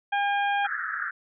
harmonic tone, 808 Hz, G#5, 48 cents flat, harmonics 1 / 2 / 3 / 4, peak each -24 / -28 / -35 / -38 dBFS, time 0.12-0.67 s, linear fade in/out 10 ms
pink band-pass noise, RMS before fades -31 dBFS, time 0.64-1.11 s, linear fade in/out 10 ms, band 1300 to 1800 Hz, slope 96 dB/octave
effects none

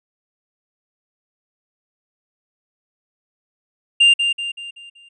triangle tone with echo, 2794 Hz, F7, in tune, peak -7 dBFS, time 4-4.14 s, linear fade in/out 10 ms, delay 190 ms, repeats 5, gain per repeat -7 dB, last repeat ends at 5.09 s, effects resampled to 24000 Hz

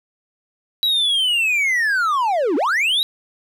triangle linear two-way sweep, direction down then up, 3926 to 262.7 to 3926 Hz, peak -14 dBFS, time 0.83-3.03 s, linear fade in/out 0 ms, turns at 2.56 s, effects none

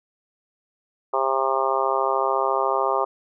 harmonic tone, 133.9 Hz, C3, 40 cents sharp, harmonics 3 / 4 / 5 / 6 / 7 / 8 / 9, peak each -27 / -27 / -27 / -27 / -27 / -27 / -27 dBFS, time 1.13-3.05 s, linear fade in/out 10 ms, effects none

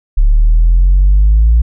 sine exponential sweep, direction up, 35 to 58.27 Hz, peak -3 dBFS, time 0.17-1.62 s, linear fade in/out 10 ms, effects tanh soft clip ceiling -2 dBFS

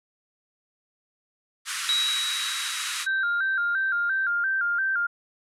pink band-pass noise, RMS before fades -31 dBFS, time 1.65-3.07 s, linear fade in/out 50 ms, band 1200 to 11000 Hz, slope 48 dB/octave
sine tone with exponential decay, 3854 Hz, B7, 43 cents flat, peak -20 dBFS, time 1.89-4.29 s, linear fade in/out 0 ms, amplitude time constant 520 ms
sine tone with vibrato, 1480 Hz, F#6, in tune, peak -22 dBFS, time 3.06-5.07 s, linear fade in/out 10 ms, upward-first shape square, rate 2.9 Hz, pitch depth 91 cents each way
effects none

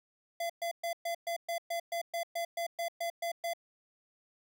square tone bursts, 680 Hz, F5, 46 cents flat, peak -33 dBFS, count 15, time 0.4-3.535 s, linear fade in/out 5 ms, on 97 ms, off 120 ms, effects none

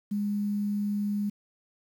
sine tone with quantisation, 205.2 Hz, G#3, 21 cents flat, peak -26 dBFS, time 0.11-1.3 s, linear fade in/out 10 ms, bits 9, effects none

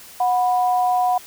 sine tone pair together, 731.7 / 987.8 Hz, F#5 / B5, -20 / 0 cents, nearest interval perfect fourth, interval 520 cents, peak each -16 / -24 dBFS, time 0.2-1.18 s, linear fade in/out 5 ms, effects white hiss -42 dBFS RMS until 1.26 s

